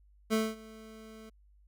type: tone with ADSR envelope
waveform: 25% pulse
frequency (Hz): 220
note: A3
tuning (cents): 0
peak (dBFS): -21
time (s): 0.3-1.3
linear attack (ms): 32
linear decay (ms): 220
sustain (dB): -23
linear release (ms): 13
effects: added 50 Hz sine -59 dBFS peak until 1.67 s

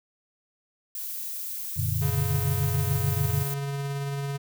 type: noise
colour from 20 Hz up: violet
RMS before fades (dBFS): -34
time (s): 0.95-3.54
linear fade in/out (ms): 2
type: chord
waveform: sine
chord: Gb augmented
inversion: none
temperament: equal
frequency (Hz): 92.5 / 116.54 / 146.83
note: Gb2 / Bb2 / D3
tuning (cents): 0 / 0 / 0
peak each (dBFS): -28 / -29 / -30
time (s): 1.76-3.44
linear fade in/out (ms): 20
type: tone with tremolo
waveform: square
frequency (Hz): 140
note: C#3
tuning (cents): +18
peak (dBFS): -28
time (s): 2.01-4.38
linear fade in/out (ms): 20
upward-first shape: triangle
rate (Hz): 18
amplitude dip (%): 25
effects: none

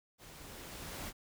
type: noise with level ramp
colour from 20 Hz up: pink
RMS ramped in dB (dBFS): -54 to -42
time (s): 0.18-1.13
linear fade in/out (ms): 50
effects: none

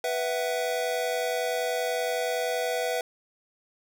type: chord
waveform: square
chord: B suspended fourth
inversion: none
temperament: equal with one note detuned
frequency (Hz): 493.9 / 659.3 / 749.9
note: B4 / E5 / F#5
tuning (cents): 0 / 0 / +23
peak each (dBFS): -30 / -31 / -34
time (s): 0.04-3.01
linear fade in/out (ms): 2
effects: none

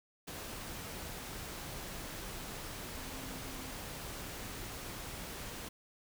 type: tone in noise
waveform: sine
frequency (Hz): 261.8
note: C4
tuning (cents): +1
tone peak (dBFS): -50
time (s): 2.96-3.71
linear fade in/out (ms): 10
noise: pink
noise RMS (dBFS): -44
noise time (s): 0.27-5.69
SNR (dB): -9
effects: none

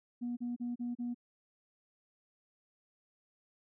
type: tone bursts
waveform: sine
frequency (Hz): 241.5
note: B3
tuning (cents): -39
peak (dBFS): -33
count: 5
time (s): 0.21-1.146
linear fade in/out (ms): 20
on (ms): 160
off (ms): 34
effects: tanh soft clip ceiling -31 dBFS

